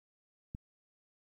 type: click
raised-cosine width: 5 ms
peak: -29 dBFS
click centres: 0.549 s
effects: 11-bit